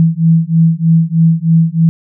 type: beating tone pair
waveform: sine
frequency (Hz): 162.4 / 165.6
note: E3 / E3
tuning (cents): -26 / +8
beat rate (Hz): 3.2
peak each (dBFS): -10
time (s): 0-1.89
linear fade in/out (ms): 0
effects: none